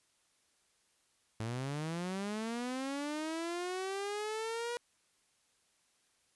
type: linear sweep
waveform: sawtooth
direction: up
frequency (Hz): 107.4 to 483.5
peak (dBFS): -32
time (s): 1.4-4.77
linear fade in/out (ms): 0
effects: white hiss -73 dBFS RMS until 6.35 s + resampled to 24000 Hz